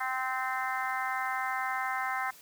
harmonic tone, 259.4 Hz, C4, 15 cents flat, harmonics 3 / 4 / 5 / 6 / 7 / 8, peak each -35 / -36 / -37 / -38 / -38 / -39 dBFS, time 0-2.31 s, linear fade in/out 10 ms, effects white hiss -54 dBFS RMS until 2.41 s

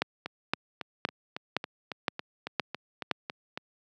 two click trains, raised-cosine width 0.3 ms, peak -18 / -9 dBFS, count 13 / 7, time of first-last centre 0.26-3.575 / 0.02-3.113 s, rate 3.62 / 1.94 Hz, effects high-pass 150 Hz 12 dB/octave

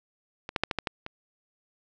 clicks, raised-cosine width 0.3 ms, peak -19 / -10 / -7 / -12 / -11 / -12 / -20 dBFS, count 7, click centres 0.491 / 0.562 / 0.636 / 0.712 / 0.787 / 0.872 / 1.064 s, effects resampled to 16000 Hz + 7-bit

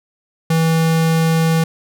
square tone, 162.7 Hz, E3, 22 cents flat, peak -13 dBFS, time 0.5-1.64 s, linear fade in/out 5 ms, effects none

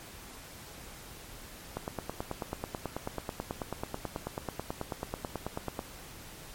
click train, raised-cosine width 1 ms, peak -19 dBFS, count 38, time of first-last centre 1.77-5.792 s, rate 9.2 Hz, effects pink hiss -48 dBFS RMS until 6.54 s + MP3 64 kbps

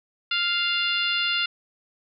harmonic tone, 698.5 Hz, F5, in tune, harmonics 2 / 3 / 4 / 5 / 6 / 7, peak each -28 / -32 / -25 / -29 / -32 / -37 dBFS, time 0.31-1.46 s, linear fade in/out 5 ms, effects none

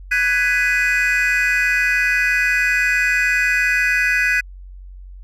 triangle chord, G# minor seventh, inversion third, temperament just, 1495.1 / 1661.2 / 1993.5 / 2492 Hz, F#6 / G#6 / B6 / D#7, +18 / 0 / +16 / +2 cents, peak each -18 dBFS, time 0.11-4.41 s, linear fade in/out 10 ms, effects tanh soft clip ceiling -6 dBFS + added 46 Hz sine -34 dBFS peak until 5.23 s

